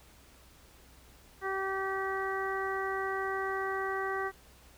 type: harmonic tone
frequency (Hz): 385.8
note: G4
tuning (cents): -28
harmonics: 1 / 2 / 3 / 4 / 5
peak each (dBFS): -35 / -38 / -37 / -39 / -39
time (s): 1.41-4.32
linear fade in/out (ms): 50
effects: added 62 Hz sine -60 dBFS peak until 4.77 s + pink hiss -59 dBFS RMS until 4.77 s